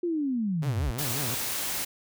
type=linear sweep; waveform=sine; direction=down; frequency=357.6 to 50.7 Hz; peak=-25 dBFS; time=0.03-0.91 s; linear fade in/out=5 ms
type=tone with vibrato; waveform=sawtooth; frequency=130.4 Hz; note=C3; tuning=5 cents flat; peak=-28 dBFS; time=0.62-1.35 s; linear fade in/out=10 ms; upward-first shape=triangle; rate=5.6 Hz; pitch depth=290 cents each way
type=noise; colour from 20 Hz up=white; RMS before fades=-31 dBFS; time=0.98-1.85 s; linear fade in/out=10 ms
effects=none